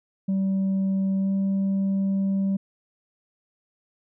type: tone with pitch glide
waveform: sine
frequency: 192.8 to 194.7 Hz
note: G3 to G3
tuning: -28 to -12 cents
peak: -18 dBFS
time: 0.28-2.57 s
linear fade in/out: 10 ms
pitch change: +16 cents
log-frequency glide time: 1.18-1.31 s
effects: tanh soft clip ceiling -20 dBFS